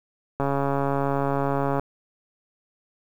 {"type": "click train", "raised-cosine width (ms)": 1, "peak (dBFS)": -11, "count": 195, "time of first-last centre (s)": [0.4, 1.796], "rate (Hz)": 139, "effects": ["8-bit"]}